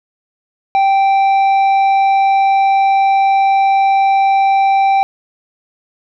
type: tone with tanh clipping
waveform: triangle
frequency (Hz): 782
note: G5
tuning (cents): -4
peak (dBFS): -10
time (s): 0.75-5.03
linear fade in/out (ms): 0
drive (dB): 11
effects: none

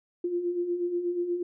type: beating tone pair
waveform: sine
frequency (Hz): 343.6 / 351.9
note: F4 / F4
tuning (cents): -28 / +13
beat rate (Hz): 8.3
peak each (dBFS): -35 / -27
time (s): 0.24-1.43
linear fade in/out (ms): 5
effects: none

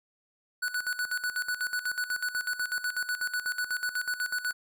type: tone with tremolo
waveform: square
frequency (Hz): 1480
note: F#6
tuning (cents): 0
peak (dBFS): -28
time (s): 0.62-4.53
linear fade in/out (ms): 10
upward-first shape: square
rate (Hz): 8.1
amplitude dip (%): 75
effects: none

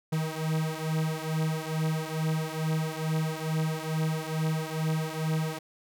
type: beating tone pair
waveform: 45% pulse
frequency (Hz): 157.1 / 159.4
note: D#3 / D#3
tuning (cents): +17 / +42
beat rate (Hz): 2.3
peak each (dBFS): -30 / -31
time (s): 0.12-5.59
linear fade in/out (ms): 10
effects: none

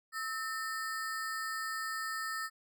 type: ring-modulated tone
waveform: square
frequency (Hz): 1555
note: G6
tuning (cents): -14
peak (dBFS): -33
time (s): 0.12-2.5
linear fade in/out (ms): 50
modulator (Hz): 255
effects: none

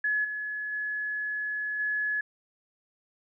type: tone with level steps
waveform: sine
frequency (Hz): 1700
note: G#6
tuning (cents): +40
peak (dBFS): -24 / -31 / -29 / -26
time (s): 0.04-2.21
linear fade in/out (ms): 5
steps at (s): 0.24 / 0.72 / 1.79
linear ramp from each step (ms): 10
effects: none

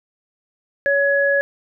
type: tone pair together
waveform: sine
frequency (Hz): 561.6 / 1683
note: C#5 / G#6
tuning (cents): +22 / +23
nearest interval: octave + perfect fifth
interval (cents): 1901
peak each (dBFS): -17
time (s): 0.86-1.41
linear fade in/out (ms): 0
effects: none

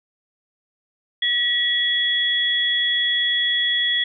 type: tone pair together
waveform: sine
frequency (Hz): 1929 / 3353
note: B6 / G#7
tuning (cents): -41 / +16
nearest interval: minor seventh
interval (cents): 957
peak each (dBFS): -22 / -19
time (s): 1.22-4.04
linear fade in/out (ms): 5
effects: none

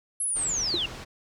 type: linear sweep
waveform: sine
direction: down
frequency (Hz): 11100 to 2663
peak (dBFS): -25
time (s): 0.2-0.86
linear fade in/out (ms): 5
type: low-pass noise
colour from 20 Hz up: pink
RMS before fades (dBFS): -40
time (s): 0.35-1.05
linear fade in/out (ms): 20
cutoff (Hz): 5700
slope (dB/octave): 12
type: tone with exponential decay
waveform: sine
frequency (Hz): 349.2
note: F4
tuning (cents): 0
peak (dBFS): -23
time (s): 0.74-0.82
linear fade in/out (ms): 0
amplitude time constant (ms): 16
effects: none

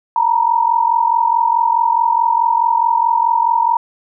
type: tone pair together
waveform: sine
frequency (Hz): 914.3 / 959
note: A#5 / A#5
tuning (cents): -34 / +49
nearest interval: minor second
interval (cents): 83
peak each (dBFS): -14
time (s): 0.16-3.77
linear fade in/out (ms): 2
effects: none

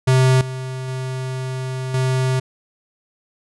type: tone with level steps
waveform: square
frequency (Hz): 130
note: C3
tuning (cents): -11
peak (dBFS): -12 / -26 / -24 / -17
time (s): 0.07-2.4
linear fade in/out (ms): 10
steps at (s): 0.41 / 0.88 / 1.94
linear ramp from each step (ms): 2
effects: resampled to 24000 Hz

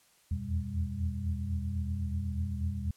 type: tone cluster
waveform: sine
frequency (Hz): 79.6 / 83.5 / 87.7 / 122 / 200.2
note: D#2 / E2 / F2 / B2 / G3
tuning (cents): +40 / +23 / +8 / -21 / +37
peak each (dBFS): -37 / -35 / -36 / -40 / -39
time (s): 0.31-2.91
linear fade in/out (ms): 5
effects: white hiss -65 dBFS RMS until 2.96 s + low-pass 12000 Hz 12 dB/octave

